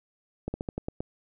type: slowing click train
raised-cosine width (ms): 2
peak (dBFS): -18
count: 7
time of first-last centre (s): 0.48-1.005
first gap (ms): 60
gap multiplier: 1.15
effects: none